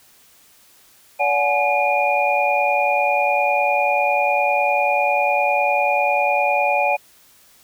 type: tone cluster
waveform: sine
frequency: 574 / 735 / 845 / 2432 Hz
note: D5 / F#5 / G#5 / D#7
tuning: -40 / -12 / +30 / -40 cents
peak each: -21 dBFS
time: 1.19-6.97 s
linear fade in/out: 20 ms
effects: white hiss -52 dBFS RMS until 7.63 s